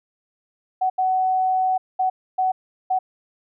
sine tone bursts at uneven times, 749 Hz, F#5, 21 cents sharp, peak -17 dBFS, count 5, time 0.81-0.9 / 0.98-1.78 / 1.99-2.1 / 2.38-2.52 / 2.9-2.99 s, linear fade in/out 10 ms, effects none

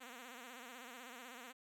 5% pulse tone with vibrato, 246.9 Hz, B3, in tune, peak -39 dBFS, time 0-1.53 s, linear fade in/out 20 ms, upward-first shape sine, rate 16 Hz, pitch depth 110 cents each way, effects none

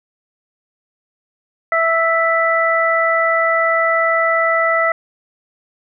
harmonic tone, 659.3 Hz, E5, in tune, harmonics 1 / 2 / 3, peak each -17 / -17 / -17 dBFS, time 1.72-4.92 s, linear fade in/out 2 ms, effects none

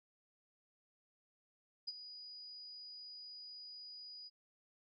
sine tone with ADSR envelope, 4922 Hz, D#8, 20 cents flat, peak -37 dBFS, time 1.87-4.3 s, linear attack 14 ms, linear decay 31 ms, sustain -12 dB, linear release 31 ms, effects none

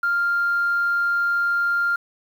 sine tone, 1396.9 Hz, F6, in tune, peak -17 dBFS, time 0.03-1.96 s, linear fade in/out 5 ms, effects tanh soft clip ceiling -14 dBFS + 8-bit

